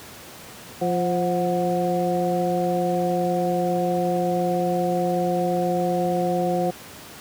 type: harmonic tone with a mistuned harmonic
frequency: 175.4 Hz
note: F3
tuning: 8 cents sharp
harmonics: 1 / 2 / 3 / 4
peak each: -25 / -26 / -25 / -25 dBFS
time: 0.81-6.71 s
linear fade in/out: 10 ms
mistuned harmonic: 4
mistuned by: +69 cents
effects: pink hiss -41 dBFS RMS until 7.2 s + high-pass 100 Hz 12 dB/octave